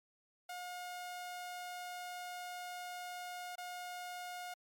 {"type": "tone with dropouts", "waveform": "sawtooth", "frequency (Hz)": 717, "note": "F5", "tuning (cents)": 45, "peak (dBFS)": -39, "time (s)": [0.49, 4.54], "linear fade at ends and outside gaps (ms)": 5, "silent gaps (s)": [3.556, 3.58], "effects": ["MP3 96 kbps"]}